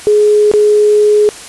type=tone with dropouts; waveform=sine; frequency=419.4 Hz; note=G#4; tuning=17 cents sharp; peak=-5 dBFS; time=0.07-1.29 s; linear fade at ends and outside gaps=0 ms; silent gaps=0.515-0.537 s; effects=white hiss -30 dBFS RMS until 1.48 s + resampled to 24000 Hz